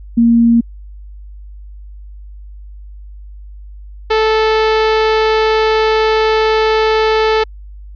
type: tone pair in turn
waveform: sine / sawtooth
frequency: 233.1 / 437.9 Hz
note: A#3 / A4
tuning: 0 / -8 cents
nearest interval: major seventh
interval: 1092 cents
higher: second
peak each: -6 dBFS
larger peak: neither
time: 0.17-0.61 / 4.1-7.44 s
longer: second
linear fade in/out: 10 ms
effects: added 50 Hz sine -30 dBFS peak until 7.95 s + resampled to 11025 Hz